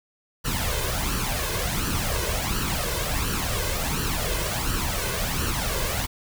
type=noise with flanger; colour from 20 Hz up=pink; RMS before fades=-26 dBFS; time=0.44-6.07 s; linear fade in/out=20 ms; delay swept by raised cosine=0.68 to 1.98 ms; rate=1.4 Hz; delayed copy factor=+0.65; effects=none